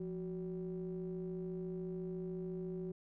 triangle ring-modulated tone, 100 Hz, G2, 35 cents sharp, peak -34 dBFS, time 0-2.92 s, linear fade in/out 5 ms, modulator 273 Hz, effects none

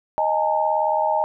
sine chord, D# suspended fourth, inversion none, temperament equal with one note detuned, 622.3 / 830.6 / 908.9 Hz, D#5 / G#5 / A#5, 0 / 0 / -44 cents, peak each -22 dBFS, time 0.18-1.24 s, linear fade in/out 0 ms, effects none

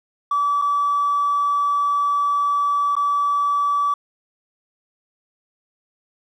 triangle tone with dropouts, 1151 Hz, D6, 35 cents flat, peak -13 dBFS, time 0.31-3.94 s, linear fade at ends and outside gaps 5 ms, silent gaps 0.616-0.62 / 2.954-2.965 s, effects tanh soft clip ceiling -14 dBFS

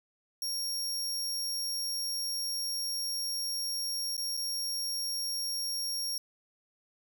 sawtooth tone with dropouts, 5570 Hz, F8, 5 cents flat, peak -29 dBFS, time 0.42-6.18 s, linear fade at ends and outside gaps 2 ms, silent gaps 4.167-4.178 / 4.369-4.373 s, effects none

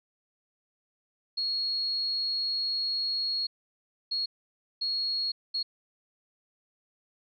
sine tone bursts at uneven times, 4311 Hz, C#8, 49 cents flat, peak -27 dBFS, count 4, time 1.37-3.47 / 4.11-4.26 / 4.81-5.32 / 5.54-5.63 s, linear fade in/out 10 ms, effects none

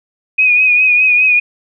sine tone with vibrato, 2489 Hz, D#7, in tune, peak -7 dBFS, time 0.38-1.4 s, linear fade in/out 10 ms, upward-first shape triangle, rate 4.9 Hz, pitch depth 49 cents each way, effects none

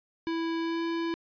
square tone with pitch glide, 330 to 333.4 Hz, E4 to E4, +2 to +20 cents, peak -29 dBFS, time 0.27-1.14 s, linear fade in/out 0 ms, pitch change +18 cents, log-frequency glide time 0.59-0.83 s, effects resampled to 11025 Hz

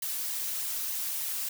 blue noise with flanger, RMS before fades -33 dBFS, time 0.02-1.49 s, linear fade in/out 5 ms, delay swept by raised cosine 0.98 to 4.38 ms, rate 3.3 Hz, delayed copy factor +0.55, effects none

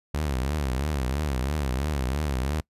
sawtooth tone with vibrato, 69.3 Hz, C#2, in tune, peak -21 dBFS, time 0.14-2.61 s, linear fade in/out 5 ms, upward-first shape triangle, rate 3 Hz, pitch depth 220 cents each way, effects noise-tail reverb RT60 0.1 s tail -24 dB re dry + resampled to 32000 Hz

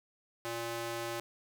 square tone with high-pass filter, 116.54 Hz, A#2, in tune, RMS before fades -38 dBFS, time 0.45-1.2 s, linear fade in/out 0 ms, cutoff 390 Hz, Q 0.76, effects none

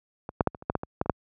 clicks, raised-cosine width 1 ms, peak -20 / -6 / -7 / -25 / -28 / -11 / -11 / -18 / -10 / -22 / -6 dBFS, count 11, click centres 0.291 / 0.408 / 0.473 / 0.548 / 0.624 / 0.699 / 0.753 / 0.834 / 1.014 / 1.06 / 1.097 s, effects high-pass 60 Hz 12 dB/octave

